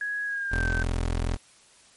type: tone with pitch glide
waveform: sine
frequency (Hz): 1665 to 1544.6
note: G#6 to G6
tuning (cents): +4 to -26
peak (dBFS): -27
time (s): 0.01-0.83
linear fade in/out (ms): 2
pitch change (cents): -130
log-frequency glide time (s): 0.25-0.71
type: tone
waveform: 25% pulse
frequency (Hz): 42.31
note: E1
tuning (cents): +46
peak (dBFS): -21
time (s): 0.51-1.37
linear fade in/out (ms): 20
effects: white hiss -56 dBFS RMS until 1.96 s + MP3 48 kbps